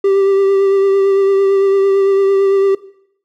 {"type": "tone with vibrato", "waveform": "triangle", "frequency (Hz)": 392, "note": "G4", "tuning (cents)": 0, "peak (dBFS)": -7, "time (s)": [0.04, 2.75], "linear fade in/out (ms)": 5, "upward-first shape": "triangle", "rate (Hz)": 8.9, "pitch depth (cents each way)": 23, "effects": ["noise-tail reverb RT60 0.7 s tail -18 dB re dry"]}